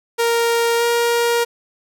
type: tone with pitch glide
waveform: sawtooth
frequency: 466.2 to 471.3 Hz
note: A#4 to A#4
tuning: 0 to +19 cents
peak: -11 dBFS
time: 0.18-1.45 s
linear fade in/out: 20 ms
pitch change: +19 cents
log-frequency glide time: 0.77-0.83 s
effects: none